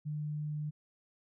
sine tone, 150.3 Hz, D3, 40 cents sharp, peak -34 dBFS, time 0.05-0.71 s, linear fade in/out 20 ms, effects none

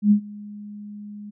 sine tone with ADSR envelope, 207.2 Hz, G#3, 4 cents flat, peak -10 dBFS, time 0.02-1.31 s, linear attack 90 ms, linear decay 91 ms, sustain -24 dB, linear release 18 ms, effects none

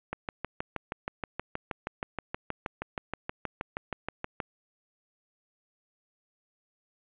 click train, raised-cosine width 0.5 ms, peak -17 dBFS, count 28, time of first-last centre 0.13-4.402 s, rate 6.32 Hz, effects resampled to 8000 Hz + 8-bit

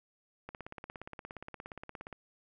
click train, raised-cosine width 0.5 ms, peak -28 dBFS, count 29, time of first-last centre 0.49-2.127 s, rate 17.1 Hz, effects none

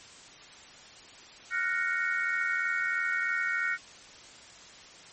sine chord, Gb major seventh, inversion third, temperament equal, 1396.9 / 1480 / 1864.7 / 2217 Hz, F6 / Gb6 / Bb6 / Db7, 0 / 0 / 0 / 0 cents, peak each -33 / -32 / -31 / -34 dBFS, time 1.5-3.78 s, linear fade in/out 50 ms, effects white hiss -50 dBFS RMS until 5.12 s + MP3 32 kbps

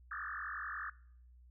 sine tone with frequency modulation, 1480 Hz, F#6, in tune, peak -39 dBFS, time 0.11-0.9 s, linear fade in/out 5 ms, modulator 45.6 Hz, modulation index 6.8, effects noise-tail reverb RT60 0.6 s tail -21 dB re dry + added 61 Hz sine -57 dBFS peak until 1.5 s

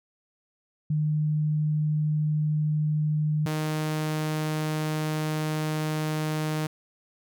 sine / sawtooth tone pair in turn, 152.2 / 154.77 Hz, D#3 / D#3, -38 / -9 cents, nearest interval unison, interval 29 cents, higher second, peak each -22 dBFS, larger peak neither, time 0.9-3.46 / 3.46-6.67 s, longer second, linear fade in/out 5 ms, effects none

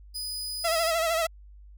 sawtooth tone, 4978 Hz, D#8, in tune, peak -29 dBFS, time 0.14-0.92 s, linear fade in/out 20 ms
sawtooth tone with vibrato, 659 Hz, E5, 1 cent flat, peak -20 dBFS, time 0.64-1.27 s, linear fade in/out 10 ms, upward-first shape sine, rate 13 Hz, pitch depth 59 cents each way
effects added 50 Hz sine -46 dBFS peak until 1.77 s

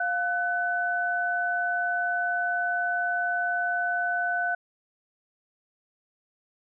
sine tone pair together, 704.2 / 1500 Hz, F5 / F#6, +14 / +23 cents, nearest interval octave + minor second, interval 1309 cents, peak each -28 / -26 dBFS, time 0-4.55 s, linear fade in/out 5 ms, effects none

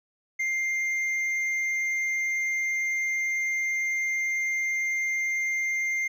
sine tone with hard clipping, 2103 Hz, C7, 8 cents sharp, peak -26 dBFS, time 0.39-6.08 s, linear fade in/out 10 ms, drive 4 dB, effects none

